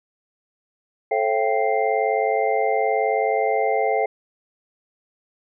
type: tone cluster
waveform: sine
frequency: 437.9 / 537 / 679 / 778 / 2092 Hz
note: A4 / C5 / F5 / G5 / C7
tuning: -8 / +45 / -49 / -13 / -1 cents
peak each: -23 / -25 / -24 / -23 / -30 dBFS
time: 1.11-4.06 s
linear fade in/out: 5 ms
effects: none